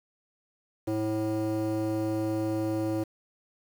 square tone with band-pass filter, 108.7 Hz, A2, 21 cents flat, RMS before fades -29 dBFS, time 0.87-3.04 s, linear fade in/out 10 ms, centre 400 Hz, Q 2.4, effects 8-bit

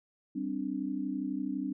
sine chord, G suspended fourth, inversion none, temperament equal, 196 / 261.6 / 293.7 Hz, G3 / C4 / D4, 0 / 0 / 0 cents, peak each -38 / -35 / -35 dBFS, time 0.35-1.73 s, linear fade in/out 10 ms, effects none

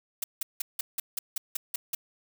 blue noise bursts, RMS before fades -30 dBFS, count 10, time 0.22-1.95 s, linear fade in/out 5 ms, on 20 ms, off 170 ms, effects none

